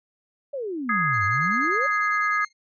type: exponential two-way sweep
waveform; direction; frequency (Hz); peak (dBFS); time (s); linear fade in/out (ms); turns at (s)
sine; down then up; 587.3 to 94.1 to 587.3; -27; 0.53-1.87; 10; 1.25
type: harmonic tone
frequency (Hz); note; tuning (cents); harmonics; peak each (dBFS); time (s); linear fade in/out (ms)
416; G#4; +3; 3 / 4 / 5; -23 / -25 / -27; 0.89-2.45; 5
type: tone with tremolo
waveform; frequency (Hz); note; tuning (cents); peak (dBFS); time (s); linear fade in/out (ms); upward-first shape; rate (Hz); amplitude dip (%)
5% pulse; 2123; C7; +25; -28; 1.12-2.53; 50; triangle; 10; 100
effects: resampled to 16000 Hz

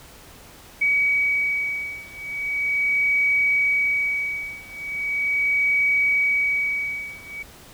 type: beating tone pair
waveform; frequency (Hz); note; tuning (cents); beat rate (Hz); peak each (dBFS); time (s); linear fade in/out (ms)
sine; 2267 / 2267.39; C#7 / C#7; +38 / +39; 0.39; -23 / -22; 0.81-7.43; 10
effects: pink hiss -46 dBFS RMS until 7.73 s

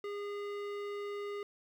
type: tone with low-pass filter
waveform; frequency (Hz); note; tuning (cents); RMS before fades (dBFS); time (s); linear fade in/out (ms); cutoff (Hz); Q
square; 408.2; G#4; -30; -40; 0.04-1.43; 2; 3100; 0.75
effects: 11-bit

